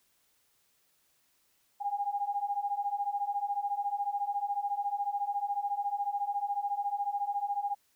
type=beating tone pair; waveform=sine; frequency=803 / 817 Hz; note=G5 / G#5; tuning=+41 / -29 cents; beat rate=14 Hz; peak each=-34 / -32 dBFS; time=1.8-7.75 s; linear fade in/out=20 ms; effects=white hiss -71 dBFS RMS until 7.95 s